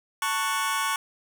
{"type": "chord", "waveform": "sawtooth", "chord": "F# minor", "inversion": "first", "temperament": "just", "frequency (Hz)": [888, 1110, 1480], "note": ["A5", "C#6", "F#6"], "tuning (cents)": [16, 2, 0], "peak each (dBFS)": [-27, -23, -27], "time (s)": [0.22, 0.96], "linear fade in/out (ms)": 2, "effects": []}